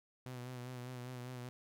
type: tone with vibrato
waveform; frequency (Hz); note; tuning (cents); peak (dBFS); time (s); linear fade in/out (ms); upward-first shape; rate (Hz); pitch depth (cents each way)
sawtooth; 125.1; B2; +23; -40; 0.26-1.49; 0; sine; 5; 41
effects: none